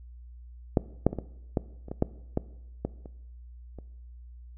clicks, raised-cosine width 2 ms, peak -7 / -6 / -20 / -18 / -11 / -29 / -20 / -9 / -12 / -15 / -29 / -29 dBFS, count 12, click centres 0.772 / 1.066 / 1.13 / 1.187 / 1.572 / 1.884 / 1.915 / 2.024 / 2.374 / 2.85 / 3.058 / 3.787 s, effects noise-tail reverb RT60 0.9 s tail -19 dB re dry + added 60 Hz sine -44 dBFS peak until 4.57 s

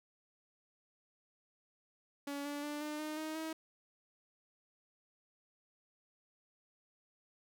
sawtooth tone with pitch steps, 283.5 / 289.1 / 294.9 / 300.7 / 306.7 / 312.8 / 319 Hz, C#4 / D4 / D4 / D4 / D#4 / D#4 / D#4, +39 / -27 / +7 / +41 / -25 / +9 / +43 cents, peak -35 dBFS, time 2.27-3.53 s, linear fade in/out 5 ms, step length 180 ms, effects none

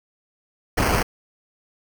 pink noise with sample-and-hold, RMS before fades -20 dBFS, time 0.77-1.03 s, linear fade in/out 10 ms, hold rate 3675 Hz, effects none

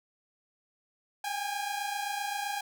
sawtooth tone pair together, 798.3 / 826 Hz, G5 / G#5, +31 / -10 cents, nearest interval minor second, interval 59 cents, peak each -31 / -31 dBFS, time 1.24-2.61 s, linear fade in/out 5 ms, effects none

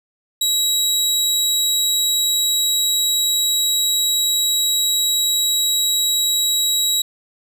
25% pulse tone, 3867 Hz, B7, 37 cents flat, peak -12 dBFS, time 0.41-7.02 s, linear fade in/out 5 ms, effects none

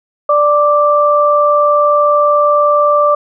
sine tone pair together, 588.4 / 1174.7 Hz, D5 / D6, +3 / 0 cents, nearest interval octave, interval 1197 cents, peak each -10 dBFS, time 0.29-3.15 s, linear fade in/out 5 ms, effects none

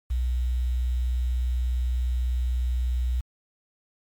sine tone with quantisation, 61.74 Hz, B1, in tune, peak -22 dBFS, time 0.1-3.21 s, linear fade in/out 10 ms, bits 8, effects MP3 96 kbps

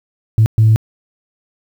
sine tone bursts at uneven times, 110 Hz, A2, in tune, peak -5 dBFS, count 2, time 0.38-0.46 / 0.58-0.76 s, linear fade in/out 0 ms, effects tanh soft clip ceiling -3 dBFS + 7-bit

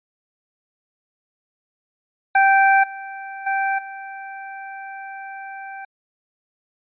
25% pulse tone with level steps, 781 Hz, G5, 7 cents flat, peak -8 / -27 / -15 / -28 dBFS, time 2.35-5.85 s, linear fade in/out 5 ms, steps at 2.83 / 3.46 / 3.78 s, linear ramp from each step 10 ms, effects resampled to 8000 Hz

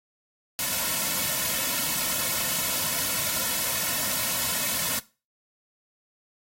white noise with comb filter, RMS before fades -27 dBFS, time 0.59-4.99 s, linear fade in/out 0 ms, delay 2.5 ms, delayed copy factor -0.7, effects noise-tail reverb RT60 0.3 s tail -18 dB re dry + AAC 48 kbps

